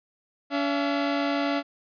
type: tone pair together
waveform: sawtooth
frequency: 284.3 / 676.2 Hz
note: C#4 / E5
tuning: +44 / +44 cents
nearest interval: octave + minor third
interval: 1500 cents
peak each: -21 / -25 dBFS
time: 0.5-1.63 s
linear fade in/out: 50 ms
effects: resampled to 11025 Hz